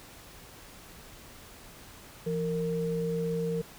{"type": "tone pair together", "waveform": "sine", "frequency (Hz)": [168.72, 460.7], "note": ["E3", "A#4"], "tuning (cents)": [41, -20], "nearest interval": "octave + perfect fourth", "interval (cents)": 1739, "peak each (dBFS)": [-31, -30], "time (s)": [2.26, 3.62], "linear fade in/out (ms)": 10, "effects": ["pink hiss -50 dBFS RMS until 3.78 s"]}